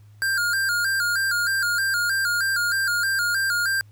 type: tone with vibrato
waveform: square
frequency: 1500 Hz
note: F#6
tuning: 23 cents sharp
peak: -21 dBFS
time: 0.22-3.81 s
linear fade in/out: 0 ms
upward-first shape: square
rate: 3.2 Hz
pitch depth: 93 cents each way
effects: added 104 Hz sine -46 dBFS peak until 3.91 s + pink hiss -64 dBFS RMS until 3.91 s